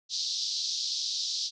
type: band-pass noise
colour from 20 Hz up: pink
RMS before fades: -32 dBFS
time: 0.09-1.51 s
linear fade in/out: 50 ms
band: 3800 to 5800 Hz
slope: 48 dB/octave
effects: none